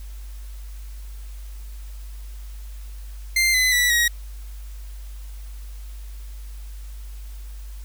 sawtooth tone with pitch steps, 2093 / 2025 / 1959.6 / 1896.1 Hz, C7 / B6 / B6 / A#6, 0 / +43 / -14 / +29 cents, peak -13 dBFS, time 3.36-4.08 s, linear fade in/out 5 ms, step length 180 ms, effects added 50 Hz sine -33 dBFS peak until 7.84 s + white hiss -51 dBFS RMS until 7.84 s

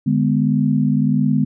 sine chord, G# diminished, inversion second, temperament just, 149.51 / 207.7 / 249.2 Hz, D3 / G#3 / B3, +31 / 0 / +16 cents, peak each -18 dBFS, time 0.06-1.45 s, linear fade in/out 10 ms, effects none

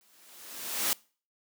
white noise with exponential growth, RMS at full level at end -26 dBFS, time 0.01-0.93 s, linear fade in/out 1 ms, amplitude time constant 200 ms, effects noise-tail reverb RT60 0.4 s tail -24 dB re dry + high-pass 200 Hz 12 dB/octave

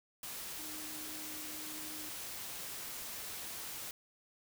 sine tone in noise, 308 Hz, D#4, 17 cents flat, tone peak -51 dBFS, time 0.59-2.09 s, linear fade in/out 2 ms, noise white, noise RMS -44 dBFS, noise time 0.23-3.91 s, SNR -10 dB, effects none

